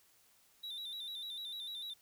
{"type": "tone with vibrato", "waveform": "triangle", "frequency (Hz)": 3729, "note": "A#7", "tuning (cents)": 0, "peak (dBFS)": -40, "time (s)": [0.63, 1.94], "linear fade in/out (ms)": 10, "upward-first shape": "square", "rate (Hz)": 6.7, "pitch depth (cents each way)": 69, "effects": ["white hiss -68 dBFS RMS until 2.01 s"]}